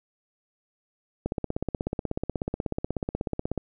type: click train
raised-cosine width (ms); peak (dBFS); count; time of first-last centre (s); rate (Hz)
2; -14; 39; 1.26-3.577; 16.4
effects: none